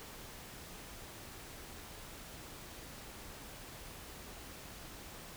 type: silence
effects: pink hiss -50 dBFS RMS until 5.36 s